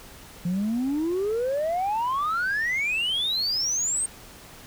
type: exponential sweep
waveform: sine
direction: up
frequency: 170 to 8690 Hz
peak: -21 dBFS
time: 0.45-4.06 s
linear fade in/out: 5 ms
effects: tanh soft clip ceiling -21 dBFS + pink hiss -46 dBFS RMS until 4.66 s